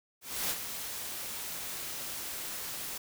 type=noise with ADSR envelope; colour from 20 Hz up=white; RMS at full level=-31 dBFS; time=0.21-2.98 s; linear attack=290 ms; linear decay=50 ms; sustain=-8 dB; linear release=6 ms; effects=none